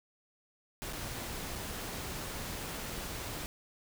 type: noise with dropouts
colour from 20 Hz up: pink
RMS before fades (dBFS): -40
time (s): 0.82-3.46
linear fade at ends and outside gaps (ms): 0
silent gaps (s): 0.926-0.932 / 1.554-1.558
effects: none